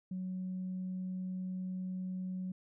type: tone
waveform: sine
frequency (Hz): 185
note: F#3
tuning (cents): 0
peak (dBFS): -35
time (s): 0.11-2.52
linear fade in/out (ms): 5
effects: tanh soft clip ceiling -32 dBFS